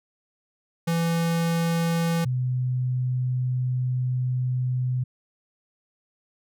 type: tone pair in turn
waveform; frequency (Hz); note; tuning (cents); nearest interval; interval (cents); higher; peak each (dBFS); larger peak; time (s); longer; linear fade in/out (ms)
square / sine; 167.2 / 126.52; E3 / B2; +25 / +42; perfect fourth; 483; first; -22 / -22; neither; 0.87-2.25 / 2.25-5.04; second; 10
effects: none